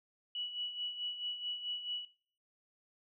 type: tone with tremolo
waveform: sine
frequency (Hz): 2941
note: F#7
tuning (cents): -11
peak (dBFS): -35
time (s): 0.35-2.05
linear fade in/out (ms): 2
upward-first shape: sine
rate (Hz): 4.6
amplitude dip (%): 70
effects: noise-tail reverb RT60 0.5 s tail -18 dB re dry